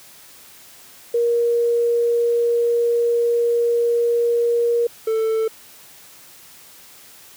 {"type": "tone pair in turn", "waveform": ["sine", "triangle"], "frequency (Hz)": [471.7, 443.8], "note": ["A#4", "A4"], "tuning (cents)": [20, 15], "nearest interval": "minor second", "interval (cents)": 105, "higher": "first", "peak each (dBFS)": -15, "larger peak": "neither", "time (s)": [[1.14, 4.87], [5.07, 5.48]], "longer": "first", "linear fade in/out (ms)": 5, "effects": ["white hiss -45 dBFS RMS until 7.36 s", "high-pass 60 Hz 12 dB/octave"]}